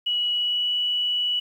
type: tone with pitch glide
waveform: sine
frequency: 2927 to 2947 Hz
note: F#7 to F#7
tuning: -19 to -8 cents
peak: -21 dBFS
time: 0.06-1.4 s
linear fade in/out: 10 ms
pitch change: +11 cents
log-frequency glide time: 0.33-0.72 s
effects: 9-bit